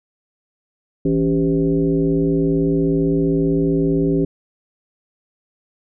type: tone with frequency modulation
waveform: sine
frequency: 278.6 Hz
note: C#4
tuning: 9 cents sharp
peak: -14 dBFS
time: 1.05-4.25 s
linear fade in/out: 5 ms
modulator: 115 Hz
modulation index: 1.3
effects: none